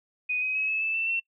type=tone with pitch steps; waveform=sine; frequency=2489 / 2524 / 2559 / 2595 / 2631 / 2668 / 2705 Hz; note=D#7 / D#7 / D#7 / E7 / E7 / E7 / E7; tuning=0 / +24 / +48 / -28 / -4 / +20 / +44 cents; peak=-25 dBFS; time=0.29-1.2 s; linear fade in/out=10 ms; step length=130 ms; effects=noise-tail reverb RT60 0.1 s tail -21 dB re dry